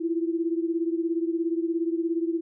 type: beating tone pair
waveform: sine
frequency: 329.6 / 346.6 Hz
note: E4 / F4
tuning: 0 / -13 cents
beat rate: 17 Hz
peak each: -25 / -29 dBFS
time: 0-2.41 s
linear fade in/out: 20 ms
effects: none